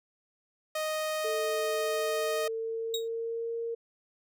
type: tone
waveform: sawtooth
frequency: 622 Hz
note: D#5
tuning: 1 cent flat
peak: -26 dBFS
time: 0.75-2.48 s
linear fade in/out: 5 ms
type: tone with pitch glide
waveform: sine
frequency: 440 to 462.4 Hz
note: A4 to A#4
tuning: 0 to -14 cents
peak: -31 dBFS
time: 1.24-3.75 s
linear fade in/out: 10 ms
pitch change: +86 cents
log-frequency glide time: 1.7-3.56 s
type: tone with exponential decay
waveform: 35% pulse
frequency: 3779 Hz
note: A#7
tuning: 23 cents sharp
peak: -25 dBFS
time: 2.94-3.08 s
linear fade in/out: 2 ms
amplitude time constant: 30 ms
effects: none